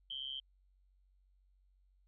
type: tone with amplitude modulation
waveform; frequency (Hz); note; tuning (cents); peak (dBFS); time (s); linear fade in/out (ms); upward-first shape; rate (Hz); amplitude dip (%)
sine; 3130; G7; -3; -36; 0.1-0.4; 5; sine; 135; 90
effects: added 47 Hz sine -67 dBFS peak until 2.07 s